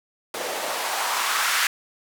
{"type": "noise with band-pass filter sweep", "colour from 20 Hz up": "blue", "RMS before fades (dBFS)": -25, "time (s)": [0.34, 1.67], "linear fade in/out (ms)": 2, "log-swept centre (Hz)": [470, 1600], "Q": 2, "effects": []}